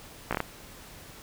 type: slowing click train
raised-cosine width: 0.5 ms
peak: -12 dBFS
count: 5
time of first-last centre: 0.31-0.404 s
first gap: 16 ms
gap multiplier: 1.26
effects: pink hiss -48 dBFS RMS until 1.22 s